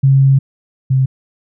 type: tone pair in turn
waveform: sine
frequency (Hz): 135.7 / 131.99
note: C#3 / C3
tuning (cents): -36 / +16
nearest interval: unison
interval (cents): 48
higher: first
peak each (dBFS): -6 / -9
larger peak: first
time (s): 0.03-0.39 / 0.9-1.06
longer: first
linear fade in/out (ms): 10
effects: none